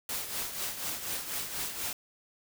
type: noise with tremolo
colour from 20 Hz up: white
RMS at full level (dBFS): -33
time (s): 0.09-1.93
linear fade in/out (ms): 2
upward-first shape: triangle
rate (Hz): 4.1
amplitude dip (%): 65
effects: none